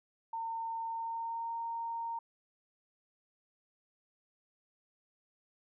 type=tone with pitch glide; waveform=sine; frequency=910 to 923.2 Hz; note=A#5 to A#5; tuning=-42 to -17 cents; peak=-35 dBFS; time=0.33-2.19 s; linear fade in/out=5 ms; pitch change=+25 cents; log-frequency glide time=0.86-1.55 s; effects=none